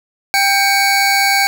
25% pulse tone pair together, 790.2 / 2235 Hz, G5 / C#7, +14 / +14 cents, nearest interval octave + tritone, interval 1800 cents, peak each -10 dBFS, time 0.34-1.47 s, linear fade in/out 0 ms, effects none

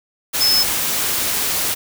sine tone in noise, 5210 Hz, E8, 21 cents flat, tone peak -13 dBFS, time 0.4-0.64 s, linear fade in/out 20 ms, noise white, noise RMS -20 dBFS, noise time 0.33-1.75 s, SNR +4 dB, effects none

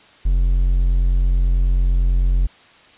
triangle tone, 44.53 Hz, F1, 34 cents sharp, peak -11 dBFS, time 0.25-2.47 s, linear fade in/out 10 ms, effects white hiss -48 dBFS RMS until 2.97 s + resampled to 8000 Hz

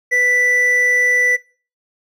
triangle tone pair together, 497.9 / 1975.5 Hz, B4 / B6, +14 / 0 cents, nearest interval 2 octaves, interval 2386 cents, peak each -22 / -11 dBFS, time 0.11-1.37 s, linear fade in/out 20 ms, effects noise-tail reverb RT60 0.4 s tail -22 dB re dry

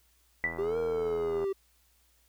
click train, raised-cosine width 1 ms, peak -26 dBFS, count 84, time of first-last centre 0.44-1.441 s, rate 82.9 Hz
sine tone with exponential decay, 1975.5 Hz, B6, in tune, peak -23 dBFS, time 0.44-0.64 s, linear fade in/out 1 ms, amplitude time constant 42 ms
triangle exponential two-way sweep, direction up then down, 386.4 to 466.2 to 386.4 Hz, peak -26 dBFS, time 0.58-1.53 s, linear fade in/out 10 ms, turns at 0.78 s
effects added 60 Hz sine -68 dBFS peak until 2.28 s + white hiss -68 dBFS RMS until 2.28 s

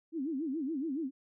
sine tone with vibrato, 293.7 Hz, D4, in tune, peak -32 dBFS, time 0.12-1.11 s, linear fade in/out 50 ms, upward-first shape sine, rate 7.1 Hz, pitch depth 230 cents each way, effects none

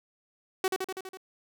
sawtooth tone with echo, 377.2 Hz, F#4, 33 cents sharp, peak -20 dBFS, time 0.64-0.68 s, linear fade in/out 2 ms, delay 82 ms, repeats 6, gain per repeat -3 dB, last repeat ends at 1.172 s, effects none

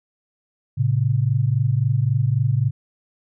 sine tone pair together, 111.78 / 135.5 Hz, A2 / C#3, +28 / -39 cents, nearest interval minor third, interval 333 cents, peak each -19 dBFS, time 0.77-2.71 s, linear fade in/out 20 ms, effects none

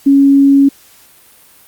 sine tone, 277.2 Hz, C#4, in tune, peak -4 dBFS, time 0.06-0.69 s, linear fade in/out 10 ms, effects white hiss -44 dBFS RMS until 1.67 s + Opus 48 kbps

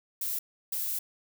violet noise bursts at uneven times, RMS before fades -32 dBFS, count 2, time 0.21-0.39 / 0.72-0.99 s, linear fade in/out 5 ms, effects none

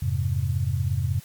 sine chord, F minor, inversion none, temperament equal with one note detuned, 87.31 / 103.83 / 132.95 Hz, F2 / Ab2 / C3, 0 / 0 / +28 cents, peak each -26 dBFS, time 0.02-1.2 s, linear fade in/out 5 ms, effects white hiss -49 dBFS RMS until 1.24 s + MP3 96 kbps

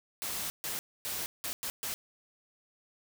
white noise bursts at uneven times, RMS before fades -36 dBFS, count 6, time 0.22-0.5 / 0.64-0.79 / 1.05-1.26 / 1.44-1.53 / 1.63-1.7 / 1.83-1.94 s, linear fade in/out 0 ms, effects none

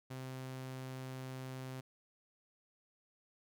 sawtooth tone, 130.3 Hz, C3, 7 cents flat, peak -39 dBFS, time 0.1-1.81 s, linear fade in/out 10 ms, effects none

